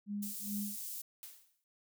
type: tone with tremolo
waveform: sine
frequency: 204.8 Hz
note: G#3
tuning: 24 cents flat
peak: -35 dBFS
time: 0.06-0.8 s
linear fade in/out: 50 ms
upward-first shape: sine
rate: 2.4 Hz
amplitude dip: 100%
type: high-pass noise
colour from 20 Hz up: white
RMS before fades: -43 dBFS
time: 0.22-1.02 s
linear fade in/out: 10 ms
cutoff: 7000 Hz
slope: 12 dB/octave
type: noise with exponential decay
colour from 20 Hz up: blue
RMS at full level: -46 dBFS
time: 1.23-1.64 s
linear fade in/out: 0 ms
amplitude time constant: 87 ms
effects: none